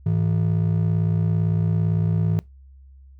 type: ring-modulated tone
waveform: triangle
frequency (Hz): 133.4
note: C3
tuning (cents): +34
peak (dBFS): -13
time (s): 0.06-2.39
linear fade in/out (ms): 0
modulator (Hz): 28.9
effects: noise-tail reverb RT60 0.2 s tail -23 dB re dry + added 67 Hz sine -44 dBFS peak until 3.19 s